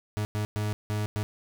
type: tone bursts at uneven times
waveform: 40% pulse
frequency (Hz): 105.5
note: G#2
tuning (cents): +28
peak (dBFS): -26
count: 5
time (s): 0.17-0.25 / 0.35-0.45 / 0.56-0.73 / 0.9-1.06 / 1.16-1.23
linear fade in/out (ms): 0
effects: none